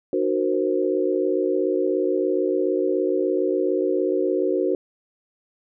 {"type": "chord", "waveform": "sine", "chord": "C half-diminished seventh", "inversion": "first", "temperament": "equal with one note detuned", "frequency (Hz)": [303.1, 370, 466.2, 523.3], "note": ["Eb4", "Gb4", "Bb4", "C5"], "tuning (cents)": [-45, 0, 0, 0], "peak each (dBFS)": [-26, -22, -26, -26], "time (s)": [0.13, 4.75], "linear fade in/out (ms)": 2, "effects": []}